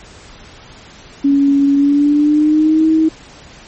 sine tone with pitch glide, 280 to 317.9 Hz, C#4 to D#4, +18 to +37 cents, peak -8 dBFS, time 1.24-3.09 s, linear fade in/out 10 ms, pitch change +219 cents, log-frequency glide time 1.74-2.85 s, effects pink hiss -39 dBFS RMS until 3.67 s + MP3 32 kbps

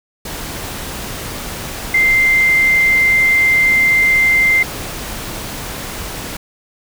sine tone in noise, 2088 Hz, C7, 4 cents flat, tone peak -9 dBFS, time 1.94-4.63 s, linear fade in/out 5 ms, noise pink, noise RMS -26 dBFS, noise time 0.25-6.37 s, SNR +14 dB, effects none

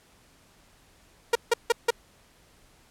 sawtooth tone bursts, 469.5 Hz, A#4, 12 cents sharp, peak -14 dBFS, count 4, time 1.33-1.906 s, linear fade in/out 5 ms, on 24 ms, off 160 ms, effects pink hiss -59 dBFS RMS until 2.9 s + low-pass 12000 Hz 12 dB/octave

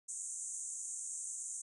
white band-pass noise, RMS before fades -43 dBFS, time 0.08-1.62 s, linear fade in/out 10 ms, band 6400 to 9100 Hz, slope 96 dB/octave, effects none

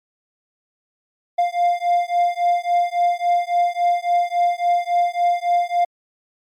triangle beating tone pair, 698.5 / 702.1 Hz, F5 / F5, 0 / +9 cents, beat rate 3.6 Hz, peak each -17 dBFS, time 1.38-5.85 s, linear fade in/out 10 ms, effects MP3 96 kbps

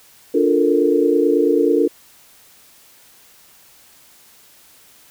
sine chord, Bb major seventh, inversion first, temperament just, 291.4 / 349.6 / 437 / 466.2 Hz, D4 / F4 / A4 / Bb4, -13 / +2 / -12 / 0 cents, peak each -18 dBFS, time 0.34-1.88 s, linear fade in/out 10 ms, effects white hiss -49 dBFS RMS until 5.1 s

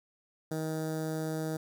15% pulse tone with notch filter, 157.9 Hz, D#3, 26 cents sharp, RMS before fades -34 dBFS, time 0.51-1.57 s, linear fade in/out 5 ms, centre 2600 Hz, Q 0.57, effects none

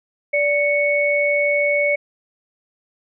sine tone pair together, 582.1 / 2217 Hz, D5 / C#7, -15 / 0 cents, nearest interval octave + major seventh, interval 2315 cents, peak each -18 dBFS, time 0.33-1.96 s, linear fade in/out 10 ms, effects none

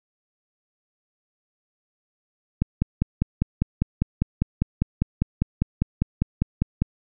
click train, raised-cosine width 5 ms, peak -7 dBFS, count 22, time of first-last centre 2.62-6.82 s, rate 5 Hz, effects none

